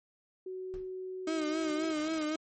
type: tone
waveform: sine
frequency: 372.8 Hz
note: F#4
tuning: 13 cents sharp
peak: -37 dBFS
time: 0.46-1.92 s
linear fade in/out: 5 ms
type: noise with exponential decay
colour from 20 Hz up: brown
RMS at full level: -43 dBFS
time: 0.74-0.95 s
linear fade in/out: 0 ms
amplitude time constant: 45 ms
type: tone with vibrato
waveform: 35% pulse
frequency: 312.5 Hz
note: D#4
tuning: 8 cents sharp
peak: -29 dBFS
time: 1.27-2.36 s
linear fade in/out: 5 ms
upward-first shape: sine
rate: 3.8 Hz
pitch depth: 56 cents each way
effects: MP3 32 kbps